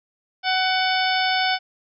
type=harmonic tone with a mistuned harmonic; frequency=748 Hz; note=F#5; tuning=19 cents sharp; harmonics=1 / 2 / 3 / 4 / 5 / 6 / 7; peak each=-22 / -25 / -27 / -28 / -29 / -30 / -30 dBFS; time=0.43-1.59 s; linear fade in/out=50 ms; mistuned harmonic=5; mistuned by=-82 cents; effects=none